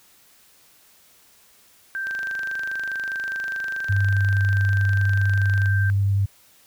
sine tone, 1568 Hz, G6, in tune, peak -25 dBFS, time 1.95-5.9 s, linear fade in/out 0 ms
click train, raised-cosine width 0.2 ms, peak -20 dBFS, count 90, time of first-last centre 2.07-5.659 s, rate 24.8 Hz
sine tone with vibrato, 99.1 Hz, G2, 19 cents sharp, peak -17 dBFS, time 3.89-6.26 s, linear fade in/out 10 ms, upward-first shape triangle, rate 11 Hz, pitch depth 13 cents each way
effects white hiss -55 dBFS RMS until 6.66 s

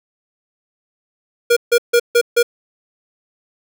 square tone bursts, 475.5 Hz, A#4, 34 cents sharp, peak -10 dBFS, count 5, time 1.5-2.43 s, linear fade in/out 10 ms, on 66 ms, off 150 ms, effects none

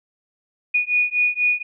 sine beating tone pair, 2459 / 2463.1 Hz, D#7 / D#7, -21 / -18 cents, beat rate 4.1 Hz, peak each -20 dBFS, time 0.74-1.63 s, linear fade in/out 10 ms, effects none

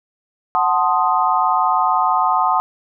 sine chord, F# diminished seventh, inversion none, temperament equal, 740 / 880 / 1046.5 / 1244.5 Hz, F#5 / A5 / C6 / Eb6, 0 / 0 / 0 / 0 cents, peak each -19 dBFS, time 0.55-2.6 s, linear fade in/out 0 ms, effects none

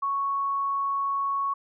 sine tone, 1108.7 Hz, C#6, in tune, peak -24 dBFS, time 0.02-1.54 s, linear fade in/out 10 ms, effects none

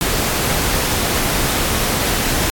pink noise, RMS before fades -18 dBFS, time 0.01-2.5 s, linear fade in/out 0 ms, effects AAC 64 kbps

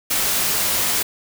white noise, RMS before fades -20 dBFS, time 0.1-1.03 s, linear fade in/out 10 ms, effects none

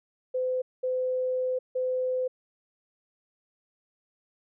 sine tone bursts at uneven times, 510 Hz, C5, 44 cents flat, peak -25 dBFS, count 3, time 0.34-0.62 / 0.83-1.59 / 1.75-2.28 s, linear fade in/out 10 ms, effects none

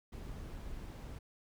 brown noise, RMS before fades -45 dBFS, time 0.12-1.19 s, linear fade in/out 10 ms, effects none

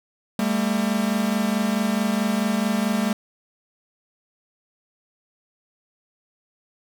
45% pulse tone pair together, 200.5 / 225.1 Hz, G3 / A3, +39 / +40 cents, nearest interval major second, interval 201 cents, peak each -23 dBFS, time 0.39-3.13 s, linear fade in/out 2 ms, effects none

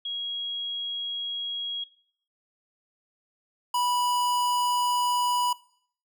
sine / square tone pair in turn, 3300 / 981.1 Hz, G#7 / B5, -12 / -12 cents, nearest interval octave + major sixth, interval 2100 cents, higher first, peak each -29 / -24 dBFS, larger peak second, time 0.05-1.84 / 3.74-5.53 s, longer neither, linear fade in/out 5 ms, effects noise-tail reverb RT60 0.6 s tail -20 dB re dry

